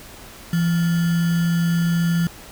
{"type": "tone with sample-and-hold", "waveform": "sine", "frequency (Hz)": 169.4, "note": "E3", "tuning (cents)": 48, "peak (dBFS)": -16, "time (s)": [0.53, 2.27], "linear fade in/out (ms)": 2, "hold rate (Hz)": 1575, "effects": ["pink hiss -41 dBFS RMS until 2.51 s"]}